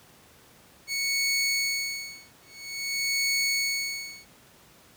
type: tone with tremolo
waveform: 20% pulse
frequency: 2217 Hz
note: C#7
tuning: in tune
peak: -18 dBFS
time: 0.87-4.27 s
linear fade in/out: 50 ms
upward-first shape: sine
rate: 0.5 Hz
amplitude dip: 100%
effects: pink hiss -55 dBFS RMS until 4.96 s + high-pass 80 Hz 12 dB/octave